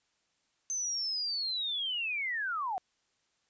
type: linear sweep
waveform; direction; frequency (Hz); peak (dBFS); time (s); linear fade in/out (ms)
sine; down; 6250 to 710; -31; 0.7-2.78; 0
effects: white hiss -75 dBFS RMS until 3.49 s + resampled to 16000 Hz